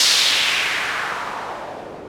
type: noise with low-pass filter sweep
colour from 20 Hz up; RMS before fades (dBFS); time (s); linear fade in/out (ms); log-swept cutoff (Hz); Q
blue; -21; 0-2.08; 2; 5000 to 440; 1.8
effects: none

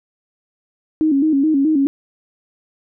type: tone with vibrato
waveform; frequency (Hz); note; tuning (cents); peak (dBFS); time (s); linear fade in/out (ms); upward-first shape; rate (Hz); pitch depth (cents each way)
sine; 293.7; D4; 0; -12; 1.01-1.87; 0; square; 4.7; 110
effects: none

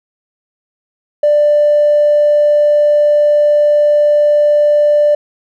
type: tone with tanh clipping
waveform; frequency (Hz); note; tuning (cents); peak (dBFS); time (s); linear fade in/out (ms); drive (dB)
triangle; 591; D5; +11; -6; 1.23-5.15; 5; 1
effects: none

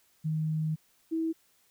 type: tone pair in turn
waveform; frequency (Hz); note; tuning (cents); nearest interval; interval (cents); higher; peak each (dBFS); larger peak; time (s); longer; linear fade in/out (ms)
sine; 156.6 / 324.4; D#3 / E4; +11 / -28; octave + minor second; 1261; second; -27; neither; 0.24-0.76 / 1.11-1.33; first; 20
effects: white hiss -67 dBFS RMS until 1.7 s

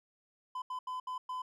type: tone bursts at uneven times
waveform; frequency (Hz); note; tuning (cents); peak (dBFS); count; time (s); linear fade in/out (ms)
triangle; 1013; B5; +44; -34; 5; 0.55-0.62 / 0.7-0.79 / 0.87-1 / 1.07-1.18 / 1.29-1.42; 5
effects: none

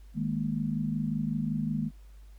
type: chord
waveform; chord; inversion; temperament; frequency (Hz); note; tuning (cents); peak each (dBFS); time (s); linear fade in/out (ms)
sine; D# suspended fourth; none; equal; 155.56 / 207.7 / 233.1; D#3 / G#3 / A#3; 0 / 0 / 0; -32; 0.14-1.91; 50
effects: added 50 Hz sine -47 dBFS peak until 2.38 s + pink hiss -66 dBFS RMS until 2.38 s

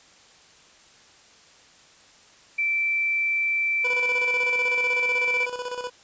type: tone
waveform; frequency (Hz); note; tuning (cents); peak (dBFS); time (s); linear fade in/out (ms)
sine; 2335; D7; -11; -21; 2.58-5.46; 10
type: tone with tremolo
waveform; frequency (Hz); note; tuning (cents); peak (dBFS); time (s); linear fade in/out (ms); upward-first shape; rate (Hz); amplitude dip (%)
25% pulse; 493.9; B4; 0; -24; 3.84-5.9; 10; square; 16; 60
effects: white hiss -53 dBFS RMS until 6.03 s + resampled to 16000 Hz

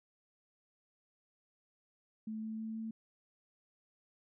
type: tone with pitch steps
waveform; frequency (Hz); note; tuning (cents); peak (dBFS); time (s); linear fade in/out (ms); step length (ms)
sine; 218.5 / 219.9 / 221.3 / 222.7; A3 / A3 / A3 / A3; -12 / -1 / +10 / +21; -38; 2.27-2.91; 5; 160
effects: none

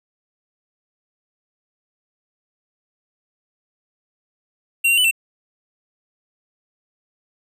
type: tone with pitch steps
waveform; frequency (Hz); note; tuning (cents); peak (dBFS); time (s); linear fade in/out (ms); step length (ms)
square; 2749 / 2765 / 2988 / 2693; F7 / F7 / F#7 / E7; -28 / -18 / +16 / +36; -14; 4.84-5.112; 10; 68
effects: none

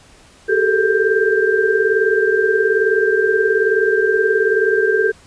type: tone cluster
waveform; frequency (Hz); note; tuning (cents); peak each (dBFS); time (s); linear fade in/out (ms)
sine; 386.5 / 428.8 / 447.6 / 1580; G4 / A4 / A4 / G6; -24 / -45 / +30 / +13; -18; 0.48-5.12; 20
effects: pink hiss -47 dBFS RMS until 5.26 s + resampled to 22050 Hz

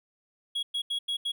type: tone bursts at uneven times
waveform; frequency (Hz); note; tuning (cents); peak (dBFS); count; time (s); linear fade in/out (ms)
triangle; 3322; G#7; 0; -26; 5; 0.55-0.63 / 0.74-0.82 / 0.9-0.99 / 1.08-1.17 / 1.25-1.32; 10
effects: none

